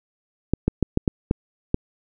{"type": "clicks", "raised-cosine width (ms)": 3, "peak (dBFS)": -5, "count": 7, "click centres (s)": [0.536, 0.68, 0.827, 0.974, 1.078, 1.311, 1.744], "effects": []}